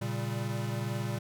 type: chord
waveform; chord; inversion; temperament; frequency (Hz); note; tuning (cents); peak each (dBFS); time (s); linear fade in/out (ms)
square; G diminished; first; equal; 116.54 / 138.59 / 196; Bb2 / Db3 / G3; 0 / 0 / 0; -34 / -38 / -39; 0.01-1.19; 10
effects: none